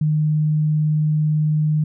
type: tone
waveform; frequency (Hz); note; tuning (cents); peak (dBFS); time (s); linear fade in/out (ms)
sine; 153; D#3; -29; -15; 0.01-1.84; 5
effects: none